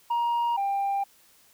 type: tone pair in turn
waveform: sine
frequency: 944 / 793.8 Hz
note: A#5 / G5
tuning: +22 / +22 cents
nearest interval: minor third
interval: 300 cents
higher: first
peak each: -20 / -22 dBFS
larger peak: first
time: 0.1-0.57 / 0.57-1.04 s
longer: neither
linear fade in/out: 10 ms
effects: tanh soft clip ceiling -22 dBFS + white hiss -59 dBFS RMS until 1.53 s